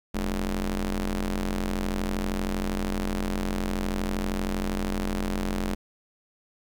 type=ring-modulated tone; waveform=sawtooth; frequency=92.5 Hz; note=F#2; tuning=in tune; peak=-19 dBFS; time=0.14-5.75 s; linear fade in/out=10 ms; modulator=119 Hz; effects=10-bit